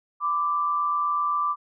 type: tone pair together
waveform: sine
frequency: 1006.9 / 1174.7 Hz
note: B5 / D6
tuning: +33 / 0 cents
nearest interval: minor third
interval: 267 cents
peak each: -31 / -22 dBFS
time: 0.2-1.56 s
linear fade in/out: 50 ms
effects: none